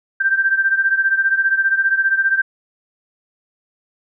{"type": "beating tone pair", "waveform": "sine", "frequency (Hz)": [1568, 1583], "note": ["G6", "G6"], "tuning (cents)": [0, 17], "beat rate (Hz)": 15, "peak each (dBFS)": [-15, -19], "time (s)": [0.2, 2.42], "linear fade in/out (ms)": 10, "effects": []}